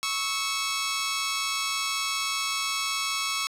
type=tone pair together; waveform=10% pulse; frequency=1108.7 / 1303.3 Hz; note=C#6 / E6; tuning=0 / -20 cents; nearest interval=minor third; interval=280 cents; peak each=-20 / -22 dBFS; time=0.03-3.47 s; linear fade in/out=0 ms; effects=resampled to 32000 Hz + 8-bit